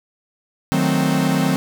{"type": "chord", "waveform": "45% pulse", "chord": "D# diminished seventh", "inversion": "none", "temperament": "equal", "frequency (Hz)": [155.56, 185, 220, 261.6], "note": ["D#3", "F#3", "A3", "C4"], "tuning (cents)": [0, 0, 0, 0], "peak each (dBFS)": [-21, -21, -25, -20], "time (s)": [0.72, 1.56], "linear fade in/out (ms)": 0, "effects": []}